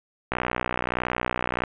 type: click train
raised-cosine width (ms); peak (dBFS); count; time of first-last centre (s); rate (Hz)
0.5; -9; 82; 0.32-1.637; 61.5
effects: resampled to 8000 Hz + 8-bit